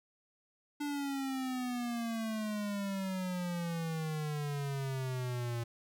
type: exponential sweep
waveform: square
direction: down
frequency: 293.7 to 116.54 Hz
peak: -35 dBFS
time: 0.8-5.64 s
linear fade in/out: 10 ms
effects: none